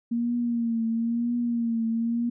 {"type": "tone with vibrato", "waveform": "sine", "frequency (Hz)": 233.1, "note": "A#3", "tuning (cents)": 0, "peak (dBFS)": -23, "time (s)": [0.11, 2.3], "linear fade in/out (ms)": 10, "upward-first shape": "triangle", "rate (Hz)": 1, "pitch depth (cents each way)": 58, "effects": []}